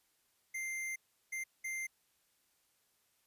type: tone bursts at uneven times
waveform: square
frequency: 2093 Hz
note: C7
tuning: in tune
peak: -38 dBFS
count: 3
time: 0.54-0.96 / 1.32-1.44 / 1.64-1.87 s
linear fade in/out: 10 ms
effects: white hiss -75 dBFS RMS until 3.26 s + resampled to 32000 Hz